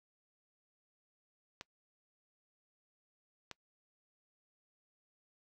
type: clicks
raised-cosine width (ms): 0.2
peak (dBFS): -26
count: 2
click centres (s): 1.611 / 3.513
effects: noise-tail reverb RT60 0.1 s tail -24 dB re dry

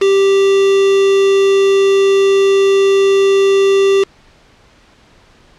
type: tone with quantisation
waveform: triangle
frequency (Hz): 392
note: G4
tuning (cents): 0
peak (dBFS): -6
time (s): 0.01-4.04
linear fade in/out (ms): 10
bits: 3
effects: pink hiss -47 dBFS RMS until 5.58 s + low-pass 5000 Hz 12 dB/octave

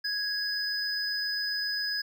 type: tone pair together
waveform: triangle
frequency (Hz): 1661.2 / 5011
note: G#6 / D#8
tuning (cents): 0 / +11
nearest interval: octave + perfect fifth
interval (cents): 1911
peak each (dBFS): -31 / -29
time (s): 0.04-2.02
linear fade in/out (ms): 10
effects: none

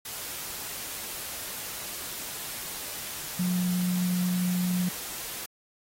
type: tone in noise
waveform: sine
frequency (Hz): 180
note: F#3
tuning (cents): -47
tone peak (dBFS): -24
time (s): 3.39-4.89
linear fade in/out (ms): 5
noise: white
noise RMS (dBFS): -37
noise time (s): 0.05-5.46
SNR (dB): +10
effects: AAC 48 kbps

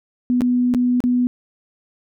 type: tone with dropouts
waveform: sine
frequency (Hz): 246.9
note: B3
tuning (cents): 0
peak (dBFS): -14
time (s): 0.3-1.27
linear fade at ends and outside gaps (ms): 0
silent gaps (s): 0.408-0.418 / 0.739-0.747 / 1.004-1.039
effects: none

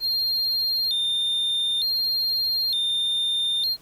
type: tone with vibrato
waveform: triangle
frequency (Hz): 3900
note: B7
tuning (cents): -23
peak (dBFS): -20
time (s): 0-3.77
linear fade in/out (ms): 50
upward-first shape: square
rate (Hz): 0.55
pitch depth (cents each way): 130
effects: pink hiss -54 dBFS RMS until 3.81 s

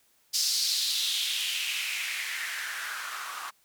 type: noise with band-pass filter sweep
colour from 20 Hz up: blue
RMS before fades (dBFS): -31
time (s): 0.33-3.51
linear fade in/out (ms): 20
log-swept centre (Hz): 5200 to 1100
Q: 3.6
effects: white hiss -66 dBFS RMS until 3.64 s

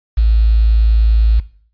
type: tone with quantisation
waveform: sine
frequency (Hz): 55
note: A1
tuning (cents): 0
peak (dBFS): -8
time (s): 0.17-1.4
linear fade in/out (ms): 10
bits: 6
effects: noise-tail reverb RT60 0.5 s tail -17 dB re dry + resampled to 11025 Hz

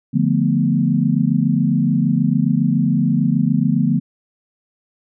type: chord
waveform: sine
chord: B half-diminished seventh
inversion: first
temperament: equal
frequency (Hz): 146.83 / 174.61 / 220 / 246.9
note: D3 / F3 / A3 / B3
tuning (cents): 0 / 0 / 0 / 0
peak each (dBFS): -19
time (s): 0.13-4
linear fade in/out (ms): 20
effects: none

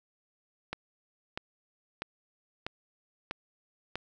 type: click train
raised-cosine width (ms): 0.3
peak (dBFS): -18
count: 6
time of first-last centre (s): 0.73-3.956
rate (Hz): 1.55
effects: none

